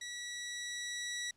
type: tone with level ramp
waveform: 15% pulse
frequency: 1939 Hz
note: B6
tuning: 32 cents flat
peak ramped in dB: -35 to -30 dBFS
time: 0.01-1.31 s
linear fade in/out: 5 ms
effects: pink hiss -73 dBFS RMS until 1.36 s + low-pass 9000 Hz 12 dB/octave